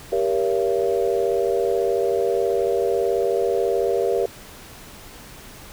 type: chord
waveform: sine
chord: G diminished seventh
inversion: none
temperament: just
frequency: 392 / 470.4 / 564.5 / 677.4 Hz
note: G4 / Bb4 / Db5 / Fb5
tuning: 0 / +16 / +31 / +47 cents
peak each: -22 / -22 / -26 / -27 dBFS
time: 0.12-4.26 s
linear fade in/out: 5 ms
effects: pink hiss -42 dBFS RMS until 5.72 s